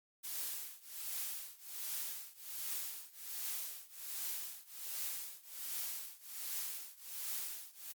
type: noise with tremolo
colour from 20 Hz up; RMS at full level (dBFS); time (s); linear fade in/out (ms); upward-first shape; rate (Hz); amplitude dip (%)
blue; -39; 0.23-7.93; 20; triangle; 1.3; 95
effects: Opus 48 kbps